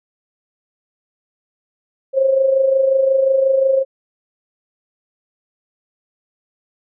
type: tone with amplitude modulation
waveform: sine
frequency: 535 Hz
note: C5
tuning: 38 cents sharp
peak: -9 dBFS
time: 2.13-3.85 s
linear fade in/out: 50 ms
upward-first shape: sine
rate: 25.6 Hz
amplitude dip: 55%
effects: none